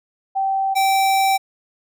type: tone pair in turn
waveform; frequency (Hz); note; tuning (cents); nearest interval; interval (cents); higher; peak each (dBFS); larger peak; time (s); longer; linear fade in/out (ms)
sine / square; 776 / 776; G5 / G5; -18 / -18; unison; 0; neither; -17 / -15; second; 0.35-0.75 / 0.75-1.38; second; 20
effects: none